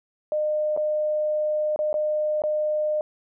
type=tone with dropouts; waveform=sine; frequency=608 Hz; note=D#5; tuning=40 cents flat; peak=-21 dBFS; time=0.32-3.01 s; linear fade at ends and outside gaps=1 ms; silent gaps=0.765-0.774 / 1.761-1.79 / 1.929-1.941 / 2.42-2.437 s; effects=none